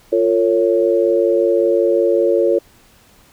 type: chord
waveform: sine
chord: Bb minor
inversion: second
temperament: equal with one note detuned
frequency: 349.2 / 454.5 / 554.4 Hz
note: F4 / Bb4 / Db5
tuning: 0 / -44 / 0 cents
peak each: -16 dBFS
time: 0.12-2.59 s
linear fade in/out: 10 ms
effects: pink hiss -50 dBFS RMS until 3.32 s